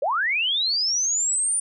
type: linear sweep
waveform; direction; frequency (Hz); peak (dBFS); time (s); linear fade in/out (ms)
sine; up; 493.9 to 9397; -20; 0.02-1.6; 5
effects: none